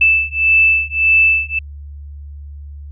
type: beating tone pair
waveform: sine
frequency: 2637 / 2638.7 Hz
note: E7 / E7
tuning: 0 / +1 cents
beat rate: 1.7 Hz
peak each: -13 dBFS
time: 0.01-1.59 s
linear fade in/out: 5 ms
effects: added 72 Hz sine -29 dBFS peak until 2.91 s